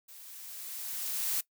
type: noise with level ramp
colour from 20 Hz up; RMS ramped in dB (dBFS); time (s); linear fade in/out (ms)
blue; -51 to -30; 0.08-1.41; 10
effects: noise-tail reverb RT60 0.1 s tail -20 dB re dry